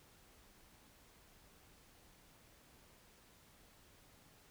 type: silence
effects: pink hiss -65 dBFS RMS until 4.5 s